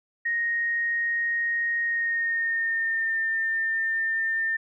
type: tone with pitch glide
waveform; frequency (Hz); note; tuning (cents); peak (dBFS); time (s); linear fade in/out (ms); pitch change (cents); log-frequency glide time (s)
sine; 1867 to 1802.4; A#6 to A6; +2 to +41; -23; 0.25-4.57; 10; -61; 1.83-3.19
effects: none